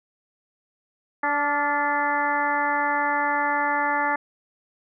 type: harmonic tone with a mistuned harmonic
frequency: 290.9 Hz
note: D4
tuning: 16 cents flat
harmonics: 1 / 2 / 3 / 4 / 5 / 6 / 7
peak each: -33 / -32 / -24 / -29 / -30 / -27 / -32 dBFS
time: 1.23-4.16 s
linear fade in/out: 5 ms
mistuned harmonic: 5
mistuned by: -53 cents
effects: none